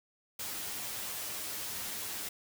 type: noise with comb filter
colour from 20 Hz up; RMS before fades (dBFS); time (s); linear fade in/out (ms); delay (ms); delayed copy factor
white; -39; 0.39-2.29; 5; 9.6; +0.65
effects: none